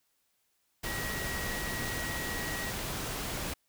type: tone in noise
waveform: sine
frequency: 1909 Hz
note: A#6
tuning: 41 cents sharp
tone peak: -38 dBFS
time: 0.85-2.71 s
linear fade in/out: 10 ms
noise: pink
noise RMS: -36 dBFS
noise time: 0.83-3.54 s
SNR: -5 dB
effects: white hiss -75 dBFS RMS until 3.68 s